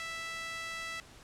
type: tone with high-pass filter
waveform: sawtooth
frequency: 659.3 Hz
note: E5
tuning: in tune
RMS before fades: -40 dBFS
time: 0-1 s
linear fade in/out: 0 ms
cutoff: 1800 Hz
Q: 1.9
effects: pink hiss -55 dBFS RMS until 1.23 s + low-pass 9000 Hz 12 dB/octave